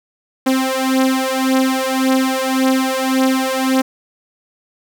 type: beating tone pair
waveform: sawtooth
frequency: 261.6 / 263.4 Hz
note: C4 / C4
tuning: 0 / +12 cents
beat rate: 1.8 Hz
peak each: -13 dBFS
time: 0.46-3.82 s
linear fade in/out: 10 ms
effects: none